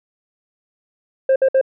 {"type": "tone bursts", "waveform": "sine", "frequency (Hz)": 531, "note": "C5", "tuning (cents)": 25, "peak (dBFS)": -8, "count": 3, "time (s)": [1.29, 1.613], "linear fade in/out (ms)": 5, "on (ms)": 69, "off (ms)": 58, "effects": ["tanh soft clip ceiling -10 dBFS"]}